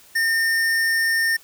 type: tone with hard clipping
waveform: sine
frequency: 1817 Hz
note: A#6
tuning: 45 cents flat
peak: -19 dBFS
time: 0.15-1.37 s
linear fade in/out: 10 ms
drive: 16 dB
effects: white hiss -50 dBFS RMS until 1.43 s